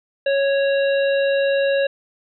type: harmonic tone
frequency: 553 Hz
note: C#5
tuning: 4 cents flat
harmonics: 1 / 3 / 5 / 7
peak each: -16 / -26 / -30 / -33 dBFS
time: 0.26-1.87 s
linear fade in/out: 5 ms
effects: none